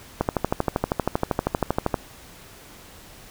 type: click train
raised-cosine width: 1 ms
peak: -6 dBFS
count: 23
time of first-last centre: 0.21-1.942 s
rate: 12.7 Hz
effects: pink hiss -46 dBFS RMS until 3.3 s